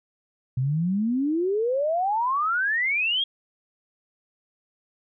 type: exponential sweep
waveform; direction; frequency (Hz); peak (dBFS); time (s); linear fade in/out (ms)
sine; up; 123.47 to 3323; -21; 0.57-3.24; 5
effects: none